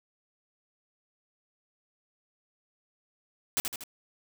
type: noise with echo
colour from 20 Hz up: white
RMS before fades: -27 dBFS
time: 3.57-3.6 s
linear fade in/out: 0 ms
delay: 79 ms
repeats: 3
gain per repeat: -5 dB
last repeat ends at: 3.837 s
effects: none